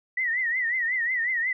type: tone with vibrato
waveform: sine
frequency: 1941 Hz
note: B6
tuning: 31 cents flat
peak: -23 dBFS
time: 0.17-1.53 s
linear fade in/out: 5 ms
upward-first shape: triangle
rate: 5.5 Hz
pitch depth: 140 cents each way
effects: none